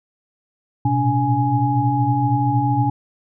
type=tone cluster; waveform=sine; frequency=114.1 / 118.2 / 126.9 / 286.4 / 833 Hz; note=A#2 / A#2 / B2 / D4 / G#5; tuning=-37 / +24 / +47 / -43 / +5 cents; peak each=-26 / -27 / -19 / -22 / -20 dBFS; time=0.85-2.9 s; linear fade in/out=5 ms; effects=none